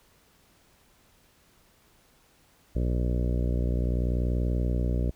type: harmonic tone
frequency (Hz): 60.6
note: B1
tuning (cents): -32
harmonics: 1 / 2 / 3 / 4 / 5 / 6 / 7 / 8 / 9 / 10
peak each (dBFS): -25 / -31 / -35 / -37 / -39 / -41 / -42 / -43 / -44 / -45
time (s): 2.75-5.11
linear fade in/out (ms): 10
effects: pink hiss -62 dBFS RMS until 5.15 s